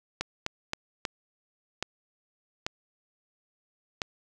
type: clicks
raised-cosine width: 0.2 ms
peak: -12 dBFS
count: 7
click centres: 0.21 / 0.464 / 0.734 / 1.052 / 1.826 / 2.665 / 4.018 s
effects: none